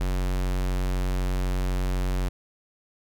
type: tone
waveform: square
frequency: 46 Hz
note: F#1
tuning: 9 cents flat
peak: -24 dBFS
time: 0-2.29 s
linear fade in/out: 10 ms
effects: none